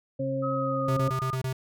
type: harmonic tone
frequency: 134.4 Hz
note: C3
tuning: 47 cents sharp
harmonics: 1 / 2 / 4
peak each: -32 / -32 / -29 dBFS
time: 0.19-1.1 s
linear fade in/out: 10 ms
type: tone with pitch glide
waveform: sine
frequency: 1273 to 1216.2 Hz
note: D#6 to D#6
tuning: +39 to -40 cents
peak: -30 dBFS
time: 0.42-1.36 s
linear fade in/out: 20 ms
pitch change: -79 cents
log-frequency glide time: 0.53-1.03 s
type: tone bursts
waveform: square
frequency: 130.5 Hz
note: C3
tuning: 4 cents flat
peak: -28 dBFS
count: 6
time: 0.88-1.529 s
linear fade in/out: 5 ms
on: 89 ms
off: 23 ms
effects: none